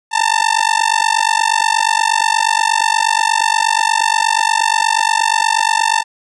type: tone with amplitude modulation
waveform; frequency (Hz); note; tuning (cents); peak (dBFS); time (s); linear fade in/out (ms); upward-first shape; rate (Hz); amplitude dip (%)
sawtooth; 895; A5; +29; -4; 0.11-6.04; 50; sine; 48.4; 100
effects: resampled to 22050 Hz